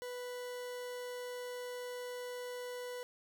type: tone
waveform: 40% pulse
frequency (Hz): 493.9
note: B4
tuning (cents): 0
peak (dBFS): -40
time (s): 0.02-3.03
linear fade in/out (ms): 0
effects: none